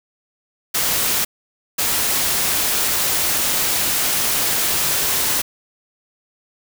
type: noise bursts at uneven times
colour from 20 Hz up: white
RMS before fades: -19 dBFS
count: 2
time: 0.74-1.25 / 1.78-5.42 s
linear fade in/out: 10 ms
effects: none